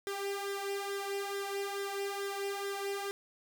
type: tone with flanger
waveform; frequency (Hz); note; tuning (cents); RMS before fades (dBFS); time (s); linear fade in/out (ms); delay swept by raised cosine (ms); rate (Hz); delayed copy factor
sawtooth; 397.9; G4; +26; -37; 0.07-3.11; 0; 0.55 to 2.15; 2.3; +0.65
effects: none